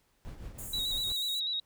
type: noise with tremolo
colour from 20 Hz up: brown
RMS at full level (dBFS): -41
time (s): 0.25-1.12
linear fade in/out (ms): 0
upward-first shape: triangle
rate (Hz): 6.1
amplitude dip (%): 65
type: high-pass noise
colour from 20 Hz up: pink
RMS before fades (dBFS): -43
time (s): 0.58-1.4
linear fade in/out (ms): 10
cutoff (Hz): 6700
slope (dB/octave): 96
type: tone with vibrato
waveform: sine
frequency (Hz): 3848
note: B7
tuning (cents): -46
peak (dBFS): -30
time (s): 0.73-1.6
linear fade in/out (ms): 5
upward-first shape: square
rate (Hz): 8.1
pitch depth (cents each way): 34
effects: pink hiss -71 dBFS RMS until 1.65 s